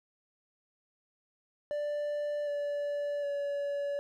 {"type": "tone with pitch steps", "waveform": "triangle", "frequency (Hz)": [588, 578.9, 569.9], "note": ["D5", "D5", "C#5"], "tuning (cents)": [2, -25, 48], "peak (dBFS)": -29, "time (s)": [1.71, 3.99], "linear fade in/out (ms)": 0, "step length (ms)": 760, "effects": []}